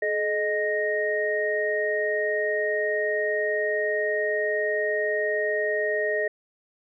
sine tone cluster, 426.7 / 618 / 1865 Hz, G#4 / D#5 / A#6, +47 / -12 / 0 cents, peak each -27 dBFS, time 0.02-6.28 s, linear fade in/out 5 ms, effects none

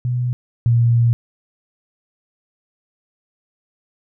sine tone pair in turn, 123.47 / 117.89 Hz, B2 / A#2, 0 / +20 cents, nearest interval minor second, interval 80 cents, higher first, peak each -17 / -11 dBFS, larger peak second, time 0.05-0.33 / 0.66-1.13 s, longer second, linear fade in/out 0 ms, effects none

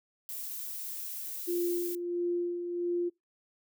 violet noise, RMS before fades -39 dBFS, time 0.29-1.95 s, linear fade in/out 0 ms
sine tone with tremolo, 349.2 Hz, F4, in tune, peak -27 dBFS, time 1.47-3.1 s, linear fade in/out 20 ms, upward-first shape sine, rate 1.5 Hz, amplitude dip 50%
effects noise-tail reverb RT60 0.2 s tail -25 dB re dry

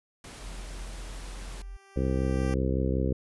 pink noise, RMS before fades -45 dBFS, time 0.24-1.62 s, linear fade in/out 2 ms
sine tone, 44.12 Hz, F1, 18 cents sharp, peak -37 dBFS, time 0.41-1.77 s, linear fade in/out 10 ms
10% pulse tone with exponential growth, 392 Hz, G4, in tune, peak -28 dBFS, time 1.02-2.54 s, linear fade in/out 1 ms, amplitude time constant 330 ms
harmonic tone, 65.41 Hz, C2, in tune, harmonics 1 / 2 / 3 / 4 / 5 / 6 / 7 / 8, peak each -28 / -31 / -33 / -34 / -35 / -36 / -36 / -37 dBFS, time 1.96-3.13 s, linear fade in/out 5 ms
effects resampled to 24000 Hz

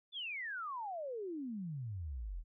sine exponential sweep, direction down, 3558 to 37.48 Hz, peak -39 dBFS, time 0.12-2.44 s, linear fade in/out 50 ms, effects none

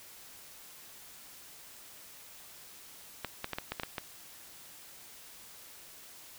clicks, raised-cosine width 0.3 ms, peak -18 dBFS, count 8, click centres 3.247 / 3.444 / 3.533 / 3.585 / 3.72 / 3.798 / 3.834 / 3.982 s, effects white hiss -52 dBFS RMS until 6.38 s

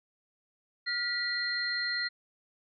sine tone cluster, 1415 / 1943 / 4180 Hz, F6 / B6 / C8, +22 / -29 / -2 cents, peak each -38 / -32 / -33 dBFS, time 0.86-2.09 s, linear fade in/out 20 ms, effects none

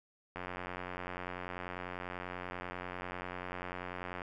click train, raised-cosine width 0.5 ms, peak -25 dBFS, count 349, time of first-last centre 0.36-4.218 s, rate 90.2 Hz, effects none

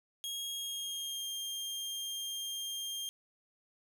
sawtooth tone with pitch glide, 3273 to 3204 Hz, G#7 to G7, -26 to +37 cents, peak -34 dBFS, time 0.24-3.09 s, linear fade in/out 0 ms, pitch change -37 cents, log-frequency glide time 0.53-1.27 s, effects none

